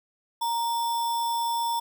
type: tone with sample-and-hold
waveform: sine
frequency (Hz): 932.3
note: A#5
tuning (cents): 0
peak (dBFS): -24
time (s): 0.41-1.8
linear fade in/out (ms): 10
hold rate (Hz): 4410
effects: none